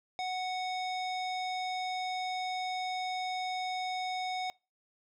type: tone with low-pass filter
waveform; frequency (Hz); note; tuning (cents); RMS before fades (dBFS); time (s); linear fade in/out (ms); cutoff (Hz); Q
square; 740; F#5; 0; -35; 0.19-4.5; 0; 4700; 1.7
effects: noise-tail reverb RT60 0.3 s tail -25 dB re dry